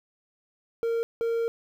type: tone bursts at uneven times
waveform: triangle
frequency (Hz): 461.4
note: A#4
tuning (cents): -18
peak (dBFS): -22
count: 2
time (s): 0.83-1.03 / 1.21-1.48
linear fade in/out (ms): 0
effects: 10-bit